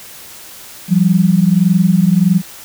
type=tone pair together; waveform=sine; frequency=171 / 192.57 Hz; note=F3 / G3; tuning=-36 / -31 cents; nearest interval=major second; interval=205 cents; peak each=-11 dBFS; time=0.88-2.42 s; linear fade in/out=50 ms; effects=white hiss -35 dBFS RMS until 2.64 s